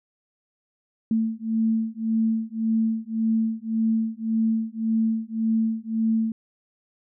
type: beating tone pair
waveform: sine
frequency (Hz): 222.4 / 224.2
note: A3 / A3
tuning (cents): +19 / +33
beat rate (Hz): 1.8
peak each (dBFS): -24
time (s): 1.11-6.32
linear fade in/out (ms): 2
effects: none